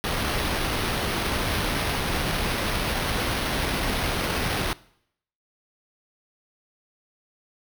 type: noise with sample-and-hold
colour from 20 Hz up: pink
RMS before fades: -26 dBFS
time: 0.04-4.73 s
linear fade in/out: 0 ms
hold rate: 7350 Hz
effects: noise-tail reverb RT60 0.7 s tail -21 dB re dry